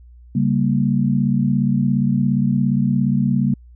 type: chord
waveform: sine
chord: G diminished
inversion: second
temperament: equal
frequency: 138.59 / 196 / 233.1 Hz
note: Db3 / G3 / Bb3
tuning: 0 / 0 / 0 cents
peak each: -19 dBFS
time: 0.35-3.54 s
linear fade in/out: 5 ms
effects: added 60 Hz sine -41 dBFS peak until 3.75 s